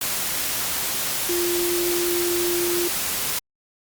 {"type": "tone in noise", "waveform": "sine", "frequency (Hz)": 349.2, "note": "F4", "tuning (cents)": 0, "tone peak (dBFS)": -22, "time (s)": [1.29, 2.88], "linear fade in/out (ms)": 5, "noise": "white", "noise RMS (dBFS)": -25, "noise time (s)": [0.01, 3.39], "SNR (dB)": 0, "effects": ["Opus 48 kbps"]}